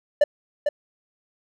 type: tone with echo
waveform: triangle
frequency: 587.3 Hz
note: D5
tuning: in tune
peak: -10 dBFS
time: 0.21-0.24 s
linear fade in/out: 5 ms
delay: 450 ms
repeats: 1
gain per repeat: -6 dB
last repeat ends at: 0.69 s
effects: none